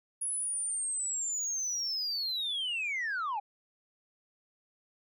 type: linear sweep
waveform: sine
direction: down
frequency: 10450 to 776 Hz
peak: -29 dBFS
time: 0.21-3.4 s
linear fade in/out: 10 ms
effects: tanh soft clip ceiling -29 dBFS